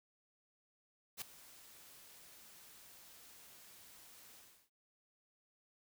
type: noise with ADSR envelope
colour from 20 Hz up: white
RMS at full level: -41 dBFS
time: 1.17-4.7 s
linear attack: 47 ms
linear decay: 4 ms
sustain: -18 dB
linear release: 340 ms
effects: none